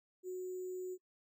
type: tone with sample-and-hold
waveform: sine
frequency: 367.5 Hz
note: F#4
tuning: 12 cents flat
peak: -39 dBFS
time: 0.23-0.98 s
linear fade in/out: 50 ms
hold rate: 7350 Hz
effects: noise-tail reverb RT60 0.1 s tail -26 dB re dry